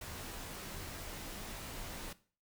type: noise with comb filter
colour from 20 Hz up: pink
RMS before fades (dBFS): -45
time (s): 0.01-2.13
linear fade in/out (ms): 5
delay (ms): 17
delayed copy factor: -0.6
effects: noise-tail reverb RT60 0.4 s tail -17 dB re dry